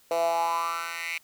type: tone with high-pass filter sweep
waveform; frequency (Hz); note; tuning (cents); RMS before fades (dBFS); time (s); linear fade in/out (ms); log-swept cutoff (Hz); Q
10% pulse; 167.4; E3; +27; -28; 0.11-1.18; 2; 560 to 2300; 5.8
effects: white hiss -60 dBFS RMS until 1.23 s